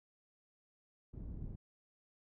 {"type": "low-pass noise", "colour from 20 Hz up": "pink", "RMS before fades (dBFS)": -45, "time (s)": [1.13, 1.56], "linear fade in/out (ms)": 10, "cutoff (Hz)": 190, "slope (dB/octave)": 12, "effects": []}